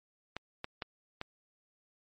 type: clicks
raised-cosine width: 0.3 ms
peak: -21 dBFS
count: 4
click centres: 0.366 / 0.644 / 0.822 / 1.214 s
effects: MP3 32 kbps